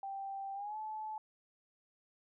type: tone with pitch glide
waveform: sine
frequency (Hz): 784 to 864.9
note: G5 to A5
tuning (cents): 0 to -30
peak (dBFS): -39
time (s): 0.03-1.18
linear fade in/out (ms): 2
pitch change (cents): +170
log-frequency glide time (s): 0.54-0.77
effects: none